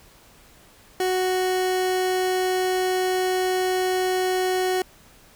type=tone; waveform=30% pulse; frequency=370 Hz; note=F#4; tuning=in tune; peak=-18 dBFS; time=1-4.82 s; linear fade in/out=2 ms; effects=pink hiss -52 dBFS RMS until 5.35 s